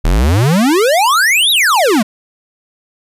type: exponential two-way sweep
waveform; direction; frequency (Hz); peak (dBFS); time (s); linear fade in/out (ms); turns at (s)
square; up then down; 35.96 to 3960 to 196.8; -9; 0.04-2.03; 10; 1.51
effects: resampled to 32000 Hz